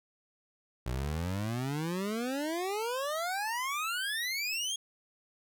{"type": "exponential sweep", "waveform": "25% pulse", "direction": "up", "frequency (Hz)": [58.6, 3322], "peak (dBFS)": -28, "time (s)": [0.86, 4.76], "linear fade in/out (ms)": 5, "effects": []}